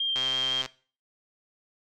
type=tone with vibrato; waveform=sine; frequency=3187 Hz; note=G7; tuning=28 cents sharp; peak=-24 dBFS; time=0-0.62 s; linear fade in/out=5 ms; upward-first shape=square; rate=5.9 Hz; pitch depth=10 cents each way
type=click train; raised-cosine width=0.2 ms; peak=-17 dBFS; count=66; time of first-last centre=0.16-0.66 s; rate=130 Hz
effects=noise-tail reverb RT60 0.4 s tail -19 dB re dry